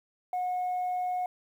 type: tone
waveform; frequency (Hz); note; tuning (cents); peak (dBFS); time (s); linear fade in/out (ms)
sine; 727; F#5; -31; -26; 0.33-1.26; 2
effects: tanh soft clip ceiling -26 dBFS + 10-bit